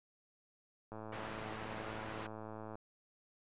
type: click train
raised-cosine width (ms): 1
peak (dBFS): -33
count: 201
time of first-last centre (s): 0.92-2.755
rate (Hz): 109
type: low-pass noise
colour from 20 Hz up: white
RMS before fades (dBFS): -47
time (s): 1.12-2.27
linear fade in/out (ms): 5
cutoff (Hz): 1700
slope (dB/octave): 12
effects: resampled to 8000 Hz